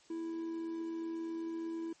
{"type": "tone with amplitude modulation", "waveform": "triangle", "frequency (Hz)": 329.6, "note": "E4", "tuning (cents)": 0, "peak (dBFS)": -33, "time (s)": [0.1, 1.93], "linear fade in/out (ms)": 5, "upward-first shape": "sine", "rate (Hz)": 88.3, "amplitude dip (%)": 35, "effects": ["white hiss -64 dBFS RMS until 2 s", "MP3 32 kbps"]}